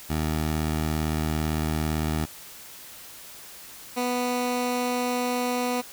15% pulse tone pair in turn, 77.78 / 246.9 Hz, D#2 / B3, 0 / 0 cents, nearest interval octave + minor sixth, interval 2000 cents, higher second, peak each -18 dBFS, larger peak neither, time 0.09-2.26 / 3.96-5.82 s, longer first, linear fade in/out 20 ms, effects white hiss -44 dBFS RMS until 5.92 s

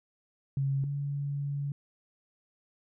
sine tone pair in turn, 137.2 / 141.96 Hz, C#3 / C#3, -17 / +42 cents, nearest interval minor second, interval 59 cents, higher second, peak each -26 / -30 dBFS, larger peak first, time 0.57-0.84 / 0.84-1.72 s, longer second, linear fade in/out 2 ms, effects none

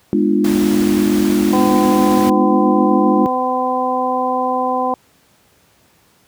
sine chord, G# diminished seventh, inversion none, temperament equal with one note detuned, 207.7 / 246.9 / 300.7 / 349.2 Hz, G#3 / B3 / D4 / F4, 0 / 0 / +41 / 0 cents, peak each -16 / -20 / -16 / -18 dBFS, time 0.13-3.26 s, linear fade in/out 0 ms
pink noise, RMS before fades -26 dBFS, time 0.44-2.3 s, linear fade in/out 5 ms
harmonic tone, 254.4 Hz, C4, 48 cents flat, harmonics 1 / 2 / 3 / 4, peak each -23 / -21 / -19 / -20 dBFS, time 1.53-4.94 s, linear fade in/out 2 ms
effects pink hiss -54 dBFS RMS until 6.27 s + high-pass 80 Hz 12 dB/octave

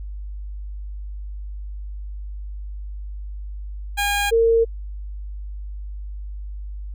15% pulse / sine tone pair in turn, 813 / 457.4 Hz, G#5 / A#4, -37 / -33 cents, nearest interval minor seventh, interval 996 cents, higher first, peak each -13 dBFS, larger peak neither, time 3.97-4.31 / 4.31-4.65 s, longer neither, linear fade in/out 20 ms, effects added 50 Hz sine -29 dBFS peak until 6.94 s

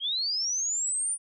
sine linear sweep, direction up, 3136 to 9420 Hz, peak -26 dBFS, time 0-1.18 s, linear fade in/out 50 ms, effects none

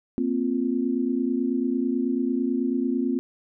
sine chord, Bb suspended second, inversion none, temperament just, 233.1 / 262.2 / 349.6 Hz, Bb3 / C4 / F4, 0 / +4 / +2 cents, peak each -27 / -24 / -29 dBFS, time 0.18-3.19 s, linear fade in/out 0 ms, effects none

